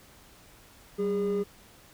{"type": "tone pair together", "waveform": "triangle", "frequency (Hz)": [192.14, 407.4], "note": ["G3", "G#4"], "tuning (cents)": [-34, -33], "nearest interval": "octave + minor second", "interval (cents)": 1301, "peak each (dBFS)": [-29, -24], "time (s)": [0.98, 1.44], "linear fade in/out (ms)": 20, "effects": ["tanh soft clip ceiling -18 dBFS", "pink hiss -55 dBFS RMS until 1.93 s"]}